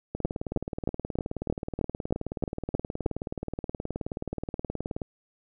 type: two click trains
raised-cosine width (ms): 2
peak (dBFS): -18 / -12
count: 93 / 10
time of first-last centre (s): 0.15-5.018 / 0.25-3.062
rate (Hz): 18.9 / 3.2
effects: none